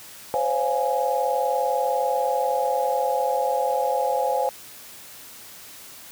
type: chord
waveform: sine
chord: Db major seventh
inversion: third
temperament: equal with one note detuned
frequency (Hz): 514.3 / 554.4 / 698.5 / 830.6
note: C5 / Db5 / F5 / Ab5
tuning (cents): -30 / 0 / 0 / 0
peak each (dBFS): -25 / -27 / -28 / -24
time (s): 0.34-4.49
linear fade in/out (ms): 0
effects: white hiss -43 dBFS RMS until 6.11 s + high-pass 60 Hz 12 dB/octave